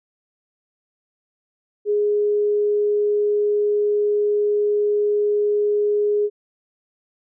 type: tone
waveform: sine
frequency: 415.3 Hz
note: G#4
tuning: in tune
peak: -16 dBFS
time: 1.85-6.3 s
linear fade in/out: 50 ms
effects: none